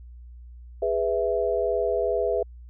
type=chord; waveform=sine; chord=E major; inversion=first; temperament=just; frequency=412 / 494.4 / 659.3 Hz; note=G#4 / B4 / E5; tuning=-14 / +2 / 0 cents; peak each=-26 dBFS; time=0.82-2.43 s; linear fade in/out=5 ms; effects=added 60 Hz sine -41 dBFS peak until 2.69 s